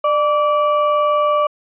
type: ring-modulated tone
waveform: triangle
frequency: 877 Hz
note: A5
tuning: 6 cents flat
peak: -8 dBFS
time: 0.04-1.47 s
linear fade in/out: 5 ms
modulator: 280 Hz
effects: resampled to 8000 Hz